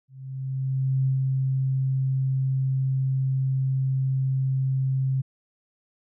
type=tone with ADSR envelope; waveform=sine; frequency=132.8 Hz; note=C3; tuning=26 cents sharp; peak=-19 dBFS; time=0.08-5.22 s; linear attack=980 ms; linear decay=120 ms; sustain=-2 dB; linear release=15 ms; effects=none